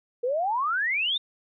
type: exponential sweep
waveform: sine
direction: up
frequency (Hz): 466.2 to 3729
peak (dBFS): -23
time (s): 0.23-1.18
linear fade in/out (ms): 10
effects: none